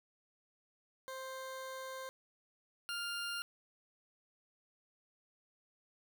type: tone pair in turn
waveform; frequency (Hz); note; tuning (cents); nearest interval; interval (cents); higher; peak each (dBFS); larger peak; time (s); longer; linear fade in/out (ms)
20% pulse; 525 / 1401.6; C5 / F6; +6 / +6; octave + perfect fourth; 1700; second; -38 / -33; second; 1.08-2.09 / 2.89-3.42; first; 0
effects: none